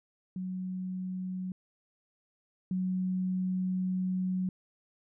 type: tone pair in turn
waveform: sine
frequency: 185 / 185 Hz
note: F#3 / F#3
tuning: 0 / 0 cents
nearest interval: unison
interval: 0 cents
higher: neither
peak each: -33 / -28 dBFS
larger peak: second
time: 0.36-1.52 / 2.71-4.49 s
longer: second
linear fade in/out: 2 ms
effects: none